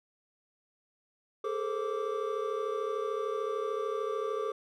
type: tone cluster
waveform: triangle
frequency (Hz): 417.2 / 450.6 / 527 / 1168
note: G#4 / A4 / C5 / D6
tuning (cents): +8 / +41 / +12 / -10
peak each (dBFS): -33 / -33 / -37 / -36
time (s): 1.44-4.52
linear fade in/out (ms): 5
effects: none